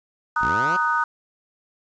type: chord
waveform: sine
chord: D# minor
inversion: second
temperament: just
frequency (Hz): 933.4 / 1244.5 / 1493.4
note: A#5 / D#6 / F#6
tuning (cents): +2 / 0 / +16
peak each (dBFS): -24 / -22 / -23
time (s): 0.36-1.04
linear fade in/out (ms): 5
type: linear sweep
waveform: 10% pulse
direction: up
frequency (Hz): 41.11 to 190.2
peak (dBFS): -20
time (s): 0.41-0.77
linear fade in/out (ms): 10
effects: resampled to 16000 Hz + 8-bit